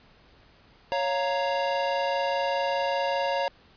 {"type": "chord", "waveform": "square", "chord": "Bb minor", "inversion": "first", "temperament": "equal", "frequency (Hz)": [554.4, 698.5, 932.3], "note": ["Db5", "F5", "Bb5"], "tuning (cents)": [0, 0, 0], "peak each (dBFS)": [-28, -32, -30], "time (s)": [0.92, 3.48], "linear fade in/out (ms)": 0, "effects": ["pink hiss -57 dBFS RMS until 3.76 s", "resampled to 11025 Hz"]}